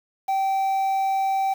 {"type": "tone with quantisation", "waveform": "triangle", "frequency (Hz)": 775, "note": "G5", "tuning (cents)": -20, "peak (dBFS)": -18, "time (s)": [0.28, 1.54], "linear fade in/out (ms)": 10, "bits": 7, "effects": []}